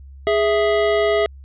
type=tone pair together; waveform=square; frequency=415.3 / 659.2 Hz; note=G#4 / E5; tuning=0 / 0 cents; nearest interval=minor sixth; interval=800 cents; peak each=-18 / -19 dBFS; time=0.27-1.26 s; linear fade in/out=0 ms; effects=added 68 Hz sine -37 dBFS peak until 1.44 s + resampled to 8000 Hz